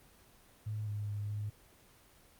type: tone with pitch steps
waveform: sine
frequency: 106.9 / 104 / 103.3 / 104.6 Hz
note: A2 / G#2 / G#2 / G#2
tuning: -49 / +3 / -9 / +13 cents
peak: -35 dBFS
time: 0.66-1.5 s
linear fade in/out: 10 ms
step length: 210 ms
effects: pink hiss -62 dBFS RMS until 2.39 s + Opus 24 kbps